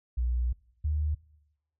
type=tone pair in turn; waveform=sine; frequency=60.5 / 75.59 Hz; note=B1 / D#2; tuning=-35 / -49 cents; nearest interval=major third; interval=386 cents; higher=second; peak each=-25 dBFS; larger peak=neither; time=0.17-0.53 / 0.84-1.15 s; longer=first; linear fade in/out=10 ms; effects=noise-tail reverb RT60 0.9 s tail -22 dB re dry